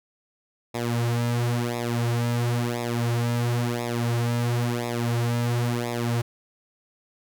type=tone with flanger; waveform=sawtooth; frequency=119.1 Hz; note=A#2; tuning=38 cents sharp; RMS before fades=-25 dBFS; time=0.74-6.22 s; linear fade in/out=10 ms; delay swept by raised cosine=0.66 to 5.76 ms; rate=0.97 Hz; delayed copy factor=-0.85; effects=none